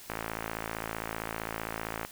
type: click train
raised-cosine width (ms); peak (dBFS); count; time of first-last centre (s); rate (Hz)
0.5; -18; 109; 0.1-2.049; 55.4
effects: white hiss -49 dBFS RMS until 2.11 s